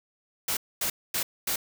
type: noise bursts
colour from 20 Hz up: white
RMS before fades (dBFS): -28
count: 4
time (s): 0.48-1.56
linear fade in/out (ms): 5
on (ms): 90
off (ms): 240
effects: none